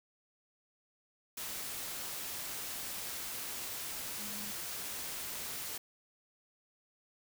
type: tone in noise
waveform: sine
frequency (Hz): 207.7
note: G#3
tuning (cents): 0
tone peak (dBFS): -48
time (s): 4.19-4.51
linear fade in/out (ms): 5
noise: white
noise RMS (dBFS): -41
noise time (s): 1.37-5.78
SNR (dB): -10
effects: none